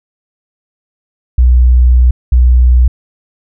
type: tone pair in turn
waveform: sine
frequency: 61.74 / 61.74 Hz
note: B1 / B1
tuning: 0 / 0 cents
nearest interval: unison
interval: 0 cents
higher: neither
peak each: -3 dBFS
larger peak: neither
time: 1.38-2.11 / 2.32-2.88 s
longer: first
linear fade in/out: 5 ms
effects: none